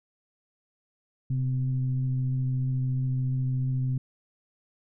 sine tone with frequency modulation, 130 Hz, C3, 11 cents flat, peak -24 dBFS, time 1.3-3.98 s, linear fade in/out 5 ms, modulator 123 Hz, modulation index 0.39, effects none

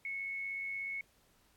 sine tone with amplitude modulation, 2198 Hz, C#7, 15 cents flat, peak -35 dBFS, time 0.05-1.01 s, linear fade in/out 2 ms, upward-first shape sine, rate 96.6 Hz, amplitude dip 35%, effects pink hiss -69 dBFS RMS until 1.56 s + AAC 64 kbps

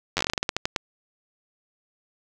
slowing click train, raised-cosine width 0.2 ms, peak -6 dBFS, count 15, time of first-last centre 0.17-0.762 s, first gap 10 ms, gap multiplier 1.2, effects none

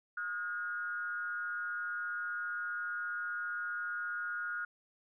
sine tone with frequency modulation, 1436 Hz, F6, 48 cents sharp, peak -35 dBFS, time 0.17-4.65 s, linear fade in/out 5 ms, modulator 177 Hz, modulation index 0.61, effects none

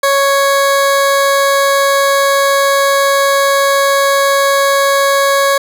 20% pulse tone, 554.4 Hz, C#5, in tune, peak -4 dBFS, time 0.03-5.58 s, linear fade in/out 5 ms, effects none

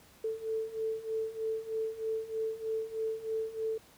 sine beating tone pair, 440.8 / 444 Hz, A4 / A4, +3 / +16 cents, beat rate 3.2 Hz, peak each -37 / -34 dBFS, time 0.24-3.78 s, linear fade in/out 5 ms, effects pink hiss -59 dBFS RMS until 3.97 s + high-pass 60 Hz 12 dB/octave

